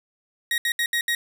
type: tone bursts at uneven times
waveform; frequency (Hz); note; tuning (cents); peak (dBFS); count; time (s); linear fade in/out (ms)
30% pulse; 1886; A#6; +20; -18; 5; 0.51-0.58 / 0.65-0.72 / 0.79-0.86 / 0.93-1.01 / 1.08-1.15; 2
effects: 10-bit